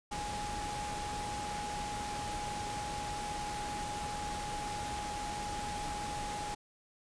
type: tone in noise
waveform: sine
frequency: 830.6 Hz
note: G#5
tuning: in tune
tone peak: -38 dBFS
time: 0.11-6.55 s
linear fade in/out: 10 ms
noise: pink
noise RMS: -41 dBFS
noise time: 0.11-6.55 s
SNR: 0 dB
effects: resampled to 22050 Hz